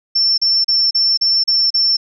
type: tone bursts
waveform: sine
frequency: 5390 Hz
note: E8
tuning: 38 cents sharp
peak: -11 dBFS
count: 7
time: 0.15-1.97 s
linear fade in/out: 10 ms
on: 230 ms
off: 35 ms
effects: none